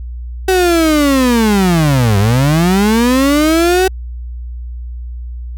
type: linear two-way sweep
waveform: 35% pulse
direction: down then up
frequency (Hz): 381.1 to 96.3 to 381.1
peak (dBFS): -7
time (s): 0.48-3.88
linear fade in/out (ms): 5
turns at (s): 2.18
effects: added 60 Hz sine -22 dBFS peak until 5.57 s